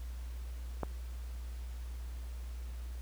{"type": "click", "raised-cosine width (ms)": 1, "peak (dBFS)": -20, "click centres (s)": 0.833, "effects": ["added 60 Hz sine -39 dBFS peak until 3.01 s", "pink hiss -58 dBFS RMS until 3.01 s"]}